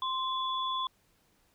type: tone pair together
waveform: sine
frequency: 1044 / 3433 Hz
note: C6 / A7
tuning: -4 / -43 cents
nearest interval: octave + major sixth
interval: 2061 cents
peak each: -31 / -35 dBFS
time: 0.02-0.87 s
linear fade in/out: 2 ms
effects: pink hiss -69 dBFS RMS until 1.54 s